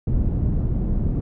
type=low-pass noise; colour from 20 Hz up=pink; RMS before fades=-21 dBFS; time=0.07-1.21 s; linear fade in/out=5 ms; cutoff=200 Hz; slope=12 dB/octave; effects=none